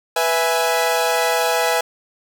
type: chord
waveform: sawtooth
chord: E major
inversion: second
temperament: equal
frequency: 493.9 / 659.3 / 830.6 Hz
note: B4 / E5 / G#5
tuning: 0 / 0 / 0 cents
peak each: -17 dBFS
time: 0.16-1.81 s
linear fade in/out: 5 ms
effects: none